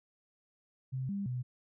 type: tone with pitch steps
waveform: sine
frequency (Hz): 130.6 / 199.4 / 125.1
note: C3 / G3 / B2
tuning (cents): -3 / +30 / +23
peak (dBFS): -33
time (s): 0.92-1.43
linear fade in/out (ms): 20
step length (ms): 170
effects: none